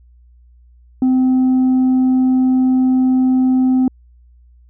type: tone with tanh clipping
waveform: sine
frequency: 257.7 Hz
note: C4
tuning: 26 cents flat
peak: -11 dBFS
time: 1.02-3.88 s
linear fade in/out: 2 ms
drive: 2 dB
effects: added 60 Hz sine -44 dBFS peak until 4.69 s